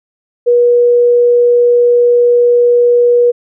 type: tone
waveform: sine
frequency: 482.4 Hz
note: B4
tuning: 41 cents flat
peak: -5 dBFS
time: 0.46-3.32 s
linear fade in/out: 20 ms
effects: none

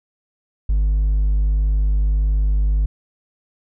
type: tone with hard clipping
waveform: sine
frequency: 50.8 Hz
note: G#1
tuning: 38 cents flat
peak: -15 dBFS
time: 0.69-2.86 s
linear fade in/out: 5 ms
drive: 2 dB
effects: none

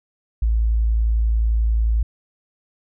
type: tone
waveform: sine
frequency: 55.6 Hz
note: A1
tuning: 19 cents sharp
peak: -15 dBFS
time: 0.42-2.03 s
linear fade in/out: 5 ms
effects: none

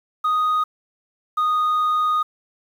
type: tone pair in turn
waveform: sine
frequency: 1244.5 / 1238 Hz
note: D#6 / D#6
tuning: 0 / -9 cents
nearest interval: unison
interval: 9 cents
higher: first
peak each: -14 dBFS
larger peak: neither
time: 0.24-0.64 / 1.37-2.23 s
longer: second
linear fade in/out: 10 ms
effects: tanh soft clip ceiling -16 dBFS + 8-bit

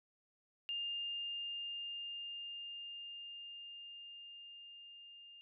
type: tone with level ramp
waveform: sine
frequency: 2810 Hz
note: F7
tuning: 10 cents sharp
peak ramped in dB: -37 to -54 dBFS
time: 0.69-5.41 s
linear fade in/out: 0 ms
effects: none

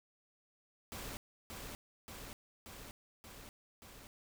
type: noise with echo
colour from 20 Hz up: pink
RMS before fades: -45 dBFS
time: 0.92-1.17 s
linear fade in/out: 0 ms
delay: 580 ms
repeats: 5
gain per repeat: -2 dB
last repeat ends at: 4.07 s
effects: none

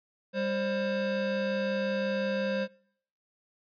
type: tone pair together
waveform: square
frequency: 198.53 / 530 Hz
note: G3 / C5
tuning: +22 / +22 cents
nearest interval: octave + perfect fourth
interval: 1700 cents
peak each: -33 / -30 dBFS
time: 0.33-2.68 s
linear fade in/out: 50 ms
effects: noise-tail reverb RT60 0.6 s tail -23 dB re dry + resampled to 11025 Hz

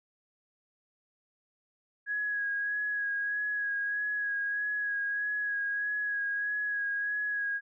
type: tone with vibrato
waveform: sine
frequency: 1661.2 Hz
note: G#6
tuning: in tune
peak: -29 dBFS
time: 2.06-7.61 s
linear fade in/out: 50 ms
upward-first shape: sine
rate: 1.6 Hz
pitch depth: 22 cents each way
effects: none

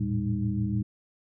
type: tone cluster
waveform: sine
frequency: 83.1 / 109 / 115.5 / 200.6 / 309.1 Hz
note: E2 / A2 / A#2 / G3 / D#4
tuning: +15 / -16 / -16 / +40 / -11 cents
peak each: -35 / -34 / -29 / -29 / -36 dBFS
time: 0-0.83 s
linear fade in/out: 10 ms
effects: none

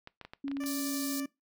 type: clicks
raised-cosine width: 0.3 ms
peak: -28 dBFS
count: 8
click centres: 0.074 / 0.213 / 0.25 / 0.335 / 0.481 / 0.515 / 0.569 / 0.638 s
type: tone with pitch glide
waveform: sine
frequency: 277.2 to 274.8 Hz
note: C#4 to C#4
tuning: 0 to -15 cents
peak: -32 dBFS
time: 0.44-1.26 s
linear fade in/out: 5 ms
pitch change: -15 cents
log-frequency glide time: 0.79-1.08 s
type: tone with tremolo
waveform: 15% pulse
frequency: 587.3 Hz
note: D5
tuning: in tune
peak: -35 dBFS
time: 0.6-1.26 s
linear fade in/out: 5 ms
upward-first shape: triangle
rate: 12 Hz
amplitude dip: 25%
type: high-pass noise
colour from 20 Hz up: pink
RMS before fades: -39 dBFS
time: 0.66-1.2 s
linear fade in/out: 0 ms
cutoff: 4000 Hz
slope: 48 dB/octave
effects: noise-tail reverb RT60 0.2 s tail -21 dB re dry

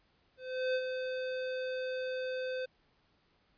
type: tone with ADSR envelope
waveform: square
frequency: 513 Hz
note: C5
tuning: 34 cents flat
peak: -29 dBFS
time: 0.37-2.66 s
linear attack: 380 ms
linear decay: 55 ms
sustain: -6 dB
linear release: 12 ms
effects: pink hiss -71 dBFS RMS until 3.57 s + resampled to 11025 Hz

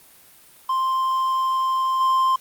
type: tone with level steps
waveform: triangle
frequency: 1048 Hz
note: C6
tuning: 2 cents sharp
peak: -17 / -14 dBFS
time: 0.69-2.36 s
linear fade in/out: 5 ms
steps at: 2 s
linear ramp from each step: 10 ms
effects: white hiss -50 dBFS RMS until 2.4 s + Opus 32 kbps

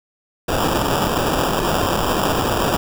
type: noise with sample-and-hold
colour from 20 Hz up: white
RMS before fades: -19 dBFS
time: 0.48-2.77 s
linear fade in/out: 10 ms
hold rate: 2100 Hz
effects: none

